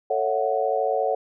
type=chord; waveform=sine; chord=F# minor seventh; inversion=first; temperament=just; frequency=444 / 555 / 666 / 740 Hz; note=A4 / C#5 / E5 / F#5; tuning=+16 / +2 / +18 / 0 cents; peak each=-26 / -25 / -29 / -25 dBFS; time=0.1-1.15 s; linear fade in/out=5 ms; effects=none